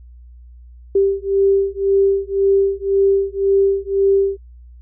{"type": "beating tone pair", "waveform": "sine", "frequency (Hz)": [392, 393.9], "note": ["G4", "G4"], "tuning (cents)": [0, 8], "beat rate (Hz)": 1.9, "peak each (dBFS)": -16, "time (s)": [0.95, 4.37], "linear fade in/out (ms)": 5, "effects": ["noise-tail reverb RT60 0.1 s tail -25 dB re dry", "added 60 Hz sine -38 dBFS peak until 4.81 s"]}